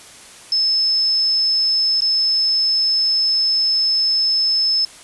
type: tone with dropouts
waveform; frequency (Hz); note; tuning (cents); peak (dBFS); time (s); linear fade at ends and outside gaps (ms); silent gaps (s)
sine; 5230; E8; -15; -14; 0.52-4.85; 2; 2.006-2.019
effects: white hiss -41 dBFS RMS until 5.03 s + resampled to 24000 Hz